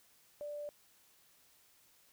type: tone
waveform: sine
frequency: 587.3 Hz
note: D5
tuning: in tune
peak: -40 dBFS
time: 0.41-0.69 s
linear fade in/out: 0 ms
effects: white hiss -67 dBFS RMS until 2.12 s